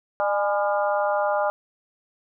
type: harmonic tone with a mistuned harmonic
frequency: 201 Hz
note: G3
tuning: 44 cents sharp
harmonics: 3 / 4 / 5 / 6 / 7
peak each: -23 / -25 / -31 / -30 / -31 dBFS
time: 0.2-1.5 s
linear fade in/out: 0 ms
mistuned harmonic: 4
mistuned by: +48 cents
effects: none